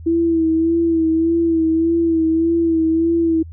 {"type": "tone with vibrato", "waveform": "sine", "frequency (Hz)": 328.5, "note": "E4", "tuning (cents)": -6, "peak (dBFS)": -13, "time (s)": [0.06, 3.43], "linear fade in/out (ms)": 10, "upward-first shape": "sine", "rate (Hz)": 1.7, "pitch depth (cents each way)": 37, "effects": ["added 82 Hz sine -32 dBFS peak until 3.52 s"]}